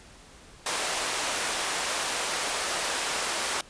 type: high-pass noise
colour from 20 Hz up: pink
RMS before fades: -29 dBFS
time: 0.66-3.61 s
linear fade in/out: 2 ms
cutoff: 580 Hz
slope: 12 dB/octave
effects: pink hiss -51 dBFS RMS until 3.69 s + resampled to 22050 Hz